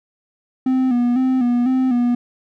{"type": "tone with vibrato", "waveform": "triangle", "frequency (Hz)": 250.5, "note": "B3", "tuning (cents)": 25, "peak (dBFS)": -12, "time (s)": [0.66, 2.15], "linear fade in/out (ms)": 5, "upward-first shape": "square", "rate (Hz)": 2, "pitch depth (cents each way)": 59, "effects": []}